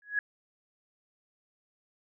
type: tone with exponential growth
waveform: sine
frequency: 1673 Hz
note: G#6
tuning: 12 cents sharp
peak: -22 dBFS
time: 0.02-0.19 s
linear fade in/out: 2 ms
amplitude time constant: 36 ms
effects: none